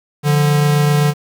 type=tone pair together; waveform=square; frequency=146.83 / 174.61 Hz; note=D3 / F3; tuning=0 / 0 cents; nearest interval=minor third; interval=300 cents; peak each=-12 / -22 dBFS; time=0.23-1.14 s; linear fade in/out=50 ms; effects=7-bit